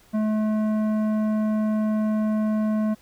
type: tone with tanh clipping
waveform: sine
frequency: 215.2 Hz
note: A3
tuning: 38 cents flat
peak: -22 dBFS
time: 0.13-2.95 s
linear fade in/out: 20 ms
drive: 12 dB
effects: pink hiss -56 dBFS RMS until 3.01 s